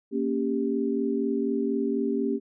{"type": "chord", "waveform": "sine", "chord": "G diminished", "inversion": "first", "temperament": "equal with one note detuned", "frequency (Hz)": [233.1, 277.2, 395.4], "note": ["Bb3", "Db4", "G4"], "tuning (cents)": [0, 0, 15], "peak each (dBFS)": -28, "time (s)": [0.11, 2.4], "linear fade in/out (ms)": 50, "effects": []}